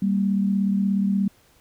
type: tone pair together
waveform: sine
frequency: 196 / 232.8 Hz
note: G3 / A#3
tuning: 0 / -2 cents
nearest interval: minor third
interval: 298 cents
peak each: -19 / -27 dBFS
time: 0.02-1.28 s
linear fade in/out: 5 ms
effects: pink hiss -58 dBFS RMS until 1.6 s